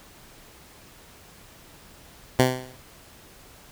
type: tone with exponential decay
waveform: 10% pulse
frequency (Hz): 128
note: C3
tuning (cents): -38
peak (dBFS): -5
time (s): 2.39-2.77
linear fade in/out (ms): 5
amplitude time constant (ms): 81
effects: pink hiss -50 dBFS RMS until 3.71 s

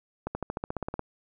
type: accelerating click train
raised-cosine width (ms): 1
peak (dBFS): -17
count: 12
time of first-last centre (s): 0.27-0.994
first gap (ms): 80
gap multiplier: 0.96
effects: none

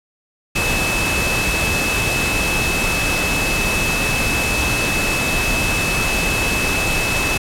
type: tone in noise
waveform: sine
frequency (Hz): 2600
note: E7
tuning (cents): -24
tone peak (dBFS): -20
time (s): 0.55-7.38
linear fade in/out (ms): 10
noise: pink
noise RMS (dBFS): -20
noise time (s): 0.55-7.38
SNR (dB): -3
effects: low-pass 12000 Hz 12 dB/octave

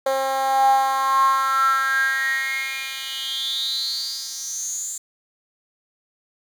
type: tone with high-pass filter sweep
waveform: 10% pulse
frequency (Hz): 268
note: C4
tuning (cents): +42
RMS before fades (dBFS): -22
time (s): 0.06-4.98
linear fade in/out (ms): 5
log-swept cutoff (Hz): 580 to 7600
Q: 10
effects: 8-bit

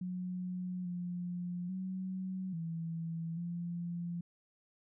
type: tone with pitch steps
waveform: sine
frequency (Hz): 181.6 / 176.9 / 187.2 / 165 / 172.4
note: F#3 / F3 / F#3 / E3 / F3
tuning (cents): -32 / +23 / +20 / +2 / -22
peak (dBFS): -36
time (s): 0.01-4.21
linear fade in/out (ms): 5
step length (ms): 840
effects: none

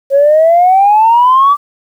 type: exponential sweep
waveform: sine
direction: up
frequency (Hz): 542 to 1174.7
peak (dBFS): -3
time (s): 0.1-1.57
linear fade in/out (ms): 50
effects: tanh soft clip ceiling 0 dBFS + 7-bit

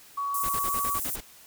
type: tone with pitch glide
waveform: sine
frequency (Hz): 1125 to 1134.1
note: C#6 to C#6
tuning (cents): +25 to +39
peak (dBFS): -27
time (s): 0.17-0.99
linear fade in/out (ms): 10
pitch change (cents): +14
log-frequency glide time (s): 0.58-0.81
type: high-pass noise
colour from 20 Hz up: white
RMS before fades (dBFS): -32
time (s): 0.34-1.16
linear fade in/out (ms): 5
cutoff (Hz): 7600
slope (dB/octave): 24
type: noise bursts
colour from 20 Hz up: pink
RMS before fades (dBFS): -37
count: 8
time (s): 0.43-1.208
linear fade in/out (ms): 10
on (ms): 64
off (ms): 38
effects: white hiss -52 dBFS RMS until 1.46 s

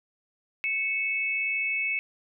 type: tone pair together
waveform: sine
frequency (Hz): 2217 / 2601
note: C#7 / E7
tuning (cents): 0 / -24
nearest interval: minor third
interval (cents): 276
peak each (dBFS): -28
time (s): 0.64-1.99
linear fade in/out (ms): 0
effects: none

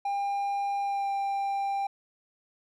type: tone with pitch glide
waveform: triangle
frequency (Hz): 801 to 792.7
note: G5 to G5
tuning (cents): +37 to +19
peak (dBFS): -25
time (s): 0.05-1.87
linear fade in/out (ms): 5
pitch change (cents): -18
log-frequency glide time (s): 0.82-1.1
effects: none

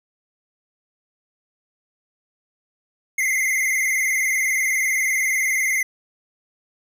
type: tone with vibrato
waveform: square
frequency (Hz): 2092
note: C7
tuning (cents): -1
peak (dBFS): -19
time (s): 3.18-5.83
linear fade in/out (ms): 5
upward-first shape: square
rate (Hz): 20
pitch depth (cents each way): 52
effects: none

